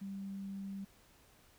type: tone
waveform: sine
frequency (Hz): 196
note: G3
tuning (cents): 0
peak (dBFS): -40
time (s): 0.01-0.85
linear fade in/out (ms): 10
effects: pink hiss -65 dBFS RMS until 1.58 s